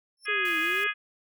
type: tone with exponential growth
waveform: 30% pulse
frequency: 5360 Hz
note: E8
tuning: 28 cents sharp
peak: -37 dBFS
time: 0.17-0.26 s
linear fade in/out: 2 ms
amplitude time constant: 19 ms
type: harmonic tone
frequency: 415.3 Hz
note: G#4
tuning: in tune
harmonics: 3 / 4 / 5 / 6 / 7 / 8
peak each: -34 / -28 / -32 / -29 / -38 / -40 dBFS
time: 0.25-0.94 s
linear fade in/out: 50 ms
type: linear two-way sweep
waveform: sine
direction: down then up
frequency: 428.3 to 312.9 to 419.7 Hz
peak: -34 dBFS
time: 0.28-0.87 s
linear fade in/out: 5 ms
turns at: 0.59 s
type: noise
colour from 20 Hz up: white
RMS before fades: -46 dBFS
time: 0.45-0.84 s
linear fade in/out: 2 ms
effects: none